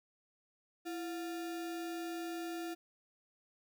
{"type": "tone with sample-and-hold", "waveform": "sine", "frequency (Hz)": 334.7, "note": "E4", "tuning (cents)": 26, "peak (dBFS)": -38, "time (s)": [0.85, 2.75], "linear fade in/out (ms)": 20, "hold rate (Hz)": 1050, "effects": []}